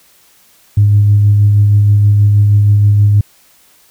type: tone with tremolo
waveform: sine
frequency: 103 Hz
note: G#2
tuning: 14 cents flat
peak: -3 dBFS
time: 0.77-3.21 s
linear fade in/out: 5 ms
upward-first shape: sine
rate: 6.3 Hz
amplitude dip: 25%
effects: tanh soft clip ceiling 0 dBFS + white hiss -48 dBFS RMS until 3.9 s